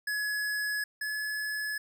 square tone pair in turn, 1692 / 1706.7 Hz, G#6 / G#6, +32 / +47 cents, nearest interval unison, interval 15 cents, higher second, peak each -30 / -32 dBFS, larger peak first, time 0.07-0.84 / 1.01-1.78 s, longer neither, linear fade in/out 5 ms, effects none

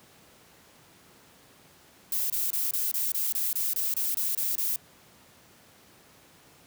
violet noise bursts, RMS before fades -28 dBFS, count 13, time 2.12-4.76 s, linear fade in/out 2 ms, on 180 ms, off 25 ms, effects pink hiss -56 dBFS RMS until 6.66 s + high-pass 100 Hz 12 dB/octave

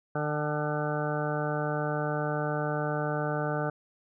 harmonic tone with a mistuned harmonic, 150 Hz, D3, 37 cents sharp, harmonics 1 / 2 / 3 / 4 / 5 / 6 / 8 / 9 / 10, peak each -32 / -37 / -35 / -34 / -37 / -40 / -40 / -41 / -38 dBFS, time 0.15-3.7 s, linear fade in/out 5 ms, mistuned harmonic 6, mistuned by -53 cents, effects none

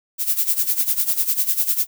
violet noise with tremolo, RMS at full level -17 dBFS, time 0.18-1.87 s, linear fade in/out 50 ms, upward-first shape sine, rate 10 Hz, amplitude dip 80%, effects none

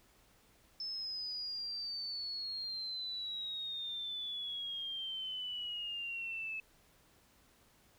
sine exponential sweep, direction down, 5270 to 2600 Hz, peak -38 dBFS, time 0.8-6.6 s, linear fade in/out 2 ms, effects pink hiss -67 dBFS RMS until 7.98 s

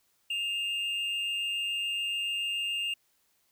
triangle tone pair together, 2593 / 2800 Hz, E7 / F7, -29 / +4 cents, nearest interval minor second, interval 133 cents, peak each -38 / -28 dBFS, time 0.3-2.94 s, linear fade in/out 5 ms, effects white hiss -71 dBFS RMS until 3.51 s

